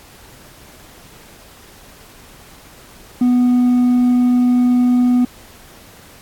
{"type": "tone with hard clipping", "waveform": "sine", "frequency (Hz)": 246.9, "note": "B3", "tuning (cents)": 0, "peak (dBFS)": -11, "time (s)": [3.21, 5.25], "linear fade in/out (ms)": 5, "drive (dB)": 2, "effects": ["pink hiss -43 dBFS RMS until 6.21 s", "AAC 64 kbps"]}